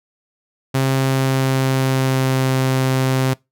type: tone with pitch glide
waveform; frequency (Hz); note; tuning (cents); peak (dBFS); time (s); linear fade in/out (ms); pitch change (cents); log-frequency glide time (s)
sawtooth; 133.6 to 131.3; C3 to C3; +36 to +6; -11; 0.74-3.34; 10; -30; 0.97-2.56
effects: noise-tail reverb RT60 0.2 s tail -23 dB re dry

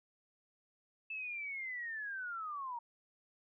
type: linear sweep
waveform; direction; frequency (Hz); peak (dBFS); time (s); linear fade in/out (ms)
sine; down; 2640 to 922; -39; 1.1-2.79; 5
effects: none

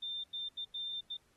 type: tone bursts at uneven times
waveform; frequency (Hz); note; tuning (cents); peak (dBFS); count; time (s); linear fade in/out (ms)
sine; 3593; A7; +36; -37; 5; 0.02-0.24 / 0.33-0.49 / 0.57-0.65 / 0.74-1.01 / 1.1-1.17; 10
effects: pink hiss -72 dBFS RMS until 1.36 s + AAC 32 kbps

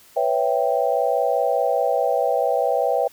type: chord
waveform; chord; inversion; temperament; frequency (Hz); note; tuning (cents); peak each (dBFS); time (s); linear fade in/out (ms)
sine; C# half-diminished seventh; third; equal; 493.9 / 554.4 / 659.3 / 784; B4 / C#5 / E5 / G5; 0 / 0 / 0 / 0; -23; 0.16-3.08; 10
effects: white hiss -51 dBFS RMS until 3.12 s

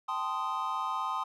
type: chord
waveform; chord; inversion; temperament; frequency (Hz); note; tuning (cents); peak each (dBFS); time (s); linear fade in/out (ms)
triangle; A half-diminished seventh; third; equal with one note detuned; 784 / 880 / 1038.7 / 1244.5; G5 / A5 / C6 / Eb6; 0 / 0 / -13 / 0; -38 / -36 / -32 / -33; 0.08-1.24; 10
effects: none

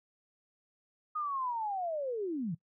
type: linear sweep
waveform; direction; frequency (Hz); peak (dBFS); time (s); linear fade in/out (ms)
sine; down; 1250 to 146.83; -32; 1.15-2.55; 10
effects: noise-tail reverb RT60 0.1 s tail -20 dB re dry

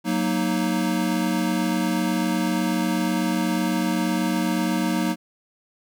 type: chord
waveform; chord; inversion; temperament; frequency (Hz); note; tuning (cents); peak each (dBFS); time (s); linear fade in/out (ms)
square; D# minor; first; equal; 185 / 233.1 / 311.1; F#3 / A#3 / D#4; 0 / 0 / 0; -26; 0.04-5.16; 50
effects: none

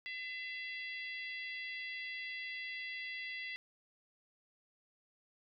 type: harmonic tone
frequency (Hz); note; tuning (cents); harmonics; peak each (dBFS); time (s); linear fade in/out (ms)
674; E5; +38; 3 / 4 / 5 / 6 / 7; -42 / -47 / -51 / -57 / -54; 0.06-3.56; 0
effects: none

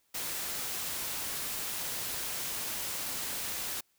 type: noise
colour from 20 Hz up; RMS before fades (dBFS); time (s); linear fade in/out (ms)
white; -36; 0.14-3.81; 10
effects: white hiss -72 dBFS RMS until 3.98 s

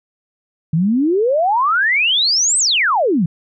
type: exponential two-way sweep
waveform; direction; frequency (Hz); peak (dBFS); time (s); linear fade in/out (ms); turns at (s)
sine; up then down; 151.4 to 8470 to 151.4; -12; 0.73-3.26; 5; 2.58
effects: none

